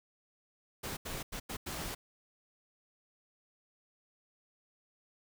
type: noise bursts at uneven times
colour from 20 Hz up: pink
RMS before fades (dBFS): -40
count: 5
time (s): 0.83-0.97 / 1.05-1.23 / 1.32-1.4 / 1.49-1.57 / 1.66-1.95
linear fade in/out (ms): 10
effects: none